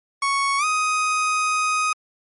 30% pulse tone with pitch glide, 1108.7 to 1251.7 Hz, C#6 to D#6, 0 to +10 cents, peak -16 dBFS, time 0.22-1.93 s, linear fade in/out 5 ms, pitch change +210 cents, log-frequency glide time 0.58-0.65 s, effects MP3 48 kbps

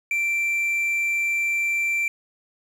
triangle tone with quantisation, 2349 Hz, D7, in tune, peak -19 dBFS, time 0.11-2.08 s, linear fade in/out 2 ms, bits 8, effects none

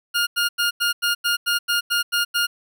20% pulse tone bursts, 1417 Hz, F6, 25 cents sharp, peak -13 dBFS, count 11, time 0.14-2.47 s, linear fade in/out 20 ms, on 130 ms, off 90 ms, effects none

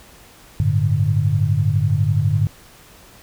sine chord, G suspended second, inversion none, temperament equal, 98 / 110 / 146.83 Hz, G2 / A2 / D3, 0 / 0 / 0 cents, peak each -19 dBFS, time 0.6-2.47 s, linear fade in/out 0 ms, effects pink hiss -46 dBFS RMS until 3.22 s

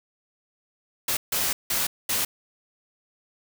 white noise bursts at uneven times, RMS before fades -25 dBFS, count 4, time 1.08-1.17 / 1.32-1.53 / 1.7-1.87 / 2.09-2.25 s, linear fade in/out 5 ms, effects none

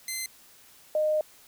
10% pulse / sine tone pair in turn, 2066 / 614.2 Hz, C7 / D#5, -22 / -23 cents, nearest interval octave + major sixth, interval 2101 cents, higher first, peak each -22 dBFS, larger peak neither, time 0.08-0.26 / 0.95-1.21 s, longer second, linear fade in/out 2 ms, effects white hiss -55 dBFS RMS until 1.47 s

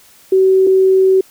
sine tone pair in turn, 379.6 / 379.6 Hz, F#4 / F#4, +44 / +44 cents, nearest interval unison, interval 0 cents, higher neither, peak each -7 dBFS, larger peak neither, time 0.32-0.67 / 0.67-1.21 s, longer second, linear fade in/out 5 ms, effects white hiss -46 dBFS RMS until 1.3 s

